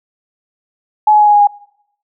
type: tone with pitch steps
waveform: sine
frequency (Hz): 850 / 843.6 / 837.3 / 831.1 / 824.8 / 818.7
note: G#5 / G#5 / G#5 / G#5 / G#5 / G#5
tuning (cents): +40 / +27 / +14 / +1 / -12 / -25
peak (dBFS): -5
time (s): 1.07-1.472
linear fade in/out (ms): 5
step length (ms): 67
effects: noise-tail reverb RT60 0.8 s tail -25 dB re dry